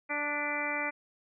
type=harmonic tone with a mistuned harmonic; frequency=293.7 Hz; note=D4; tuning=in tune; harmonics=1 / 2 / 3 / 4 / 5 / 6 / 7 / 8; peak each=-41 / -39 / -39 / -41 / -39 / -43 / -35 / -36 dBFS; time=0.09-0.91 s; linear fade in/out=20 ms; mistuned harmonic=7; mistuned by=-33 cents; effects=none